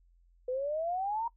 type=exponential sweep; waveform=sine; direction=up; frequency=493.9 to 950 Hz; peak=-30 dBFS; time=0.48-1.28 s; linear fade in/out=5 ms; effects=noise-tail reverb RT60 0.1 s tail -21 dB re dry + added 43 Hz sine -61 dBFS peak until 1.36 s